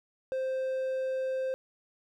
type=tone; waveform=triangle; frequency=523.3 Hz; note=C5; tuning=in tune; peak=-27 dBFS; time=0.32-1.54 s; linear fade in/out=0 ms; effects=none